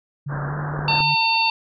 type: tone with pitch glide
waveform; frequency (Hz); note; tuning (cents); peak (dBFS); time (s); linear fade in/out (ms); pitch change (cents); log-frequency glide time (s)
sine; 142.5 to 148.21; C#3 to D3; +48 to +16; -25; 0.26-1.15; 10; +68; 0.48-0.54
type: low-pass noise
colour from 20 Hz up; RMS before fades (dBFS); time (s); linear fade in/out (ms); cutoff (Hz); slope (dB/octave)
white; -31; 0.28-1.03; 50; 1700; 96
type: clicks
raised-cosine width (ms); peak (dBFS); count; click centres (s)
2; -17; 2; 0.791 / 1.005
type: harmonic tone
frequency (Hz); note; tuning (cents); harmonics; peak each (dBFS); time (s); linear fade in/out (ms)
904; A5; +47; 1 / 3 / 4 / 5; -20 / -20 / -30 / -23; 0.88-1.5; 2
effects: none